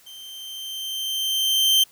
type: tone with level ramp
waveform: 40% pulse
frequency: 3127 Hz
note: G7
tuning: 5 cents flat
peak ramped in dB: -39 to -13 dBFS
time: 0.06-1.84 s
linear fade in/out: 10 ms
effects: white hiss -54 dBFS RMS until 1.91 s